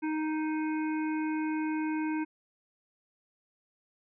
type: harmonic tone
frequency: 311.1 Hz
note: D#4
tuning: in tune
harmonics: 1 / 3 / 5 / 7 / 8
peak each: -29 / -39 / -43 / -46 / -47 dBFS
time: 0.02-2.25 s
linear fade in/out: 20 ms
effects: none